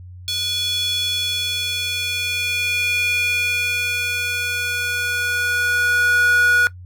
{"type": "tone with high-pass filter sweep", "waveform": "square", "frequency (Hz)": 485.1, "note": "B4", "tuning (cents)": -31, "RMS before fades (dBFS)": -20, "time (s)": [0.28, 6.67], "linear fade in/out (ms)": 0, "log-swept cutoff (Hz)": [3700, 1400], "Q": 5.2, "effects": ["noise-tail reverb RT60 0.1 s tail -18 dB re dry", "added 90 Hz sine -35 dBFS peak until 6.85 s"]}